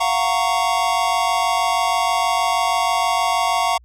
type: chord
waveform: square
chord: Gb major seventh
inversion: third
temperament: just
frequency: 693.7 / 740 / 925 / 1110 Hz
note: F5 / Gb5 / Bb5 / Db6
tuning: -12 / 0 / -14 / +2 cents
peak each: -23 dBFS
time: 0-3.78 s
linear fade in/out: 10 ms
effects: added 60 Hz sine -46 dBFS peak until 3.84 s + low-pass 10000 Hz 12 dB/octave